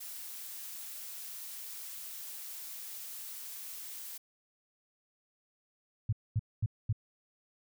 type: noise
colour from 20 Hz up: blue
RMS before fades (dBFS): -44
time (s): 0-4.18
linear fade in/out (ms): 10
type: tone bursts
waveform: sine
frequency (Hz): 108.6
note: A2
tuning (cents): -22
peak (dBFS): -26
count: 4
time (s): 6.09-6.928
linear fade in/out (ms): 5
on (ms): 37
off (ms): 230
effects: none